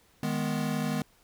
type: chord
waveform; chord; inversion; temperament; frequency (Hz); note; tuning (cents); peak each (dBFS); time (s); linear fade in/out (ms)
square; G# minor; second; equal; 155.56 / 207.7 / 246.9; D#3 / G#3 / B3; 0 / 0 / 0; -33; 0.23-1.02; 2
effects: pink hiss -63 dBFS RMS until 1.23 s